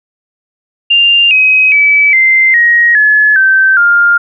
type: tone with pitch steps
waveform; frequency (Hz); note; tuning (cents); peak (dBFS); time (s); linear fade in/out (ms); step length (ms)
sine; 2794 / 2533 / 2296 / 2081 / 1886.4 / 1710 / 1550.1 / 1405.1; F7 / D#7 / D7 / C7 / A#6 / A6 / G6 / F6; 0 / +30 / -40 / -10 / +20 / -50 / -20 / +10; -4; 0.9-4.18; 10; 410
effects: none